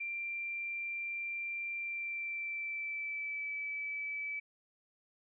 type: tone with pitch glide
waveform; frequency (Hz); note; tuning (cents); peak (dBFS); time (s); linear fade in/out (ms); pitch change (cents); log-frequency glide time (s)
sine; 2366 to 2303; D7 to D7; +12 to -34; -36; 0-4.4; 10; -46; 1.77-3.5
effects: none